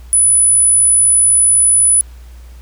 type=tone; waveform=sine; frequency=9956 Hz; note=D#9; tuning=in tune; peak=-7 dBFS; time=0.13-2.01 s; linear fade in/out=0 ms; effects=added 60 Hz sine -32 dBFS peak until 2.61 s + pink hiss -48 dBFS RMS until 2.61 s